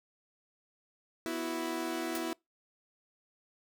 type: chord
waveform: sawtooth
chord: B suspended fourth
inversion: none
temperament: equal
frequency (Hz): 246.9 / 329.6 / 370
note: B3 / E4 / F#4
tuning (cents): 0 / 0 / 0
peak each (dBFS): -37 / -31 / -37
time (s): 1.26-2.33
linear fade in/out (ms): 0
type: noise with exponential decay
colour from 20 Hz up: white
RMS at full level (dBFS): -35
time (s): 2.15-2.25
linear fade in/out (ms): 2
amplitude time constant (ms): 20
effects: noise-tail reverb RT60 0.2 s tail -26 dB re dry